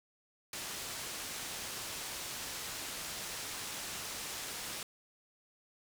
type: low-pass noise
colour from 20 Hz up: white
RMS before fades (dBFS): -42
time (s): 0.53-4.83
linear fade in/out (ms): 2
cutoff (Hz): 8800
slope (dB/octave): 12
effects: none